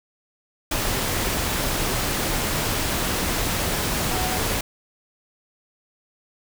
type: tone in noise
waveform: sine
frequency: 740 Hz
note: F#5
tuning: in tune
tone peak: -30 dBFS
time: 4.11-4.39 s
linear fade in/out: 5 ms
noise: pink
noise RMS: -24 dBFS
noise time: 0.71-4.61 s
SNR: -9 dB
effects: none